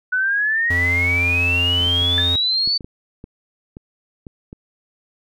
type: exponential sweep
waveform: sine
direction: up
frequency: 1480 to 4570 Hz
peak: -16 dBFS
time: 0.12-2.78 s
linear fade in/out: 10 ms
type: tone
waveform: square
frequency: 87.31 Hz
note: F2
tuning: in tune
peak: -22 dBFS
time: 0.7-2.36 s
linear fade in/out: 5 ms
type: clicks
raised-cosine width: 3 ms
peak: -22 dBFS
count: 10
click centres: 1.809 / 1.864 / 2.02 / 2.675 / 2.808 / 2.845 / 3.241 / 3.769 / 4.268 / 4.529 s
type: tone with exponential decay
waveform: sine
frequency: 1718 Hz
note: A6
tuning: 42 cents flat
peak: -18 dBFS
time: 2.18-2.34 s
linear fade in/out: 0 ms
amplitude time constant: 34 ms
effects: none